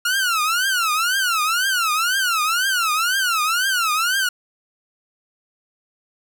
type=tone with vibrato; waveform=sawtooth; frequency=1395 Hz; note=F6; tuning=2 cents flat; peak=-14 dBFS; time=0.05-4.29 s; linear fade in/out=5 ms; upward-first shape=triangle; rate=2 Hz; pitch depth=260 cents each way; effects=none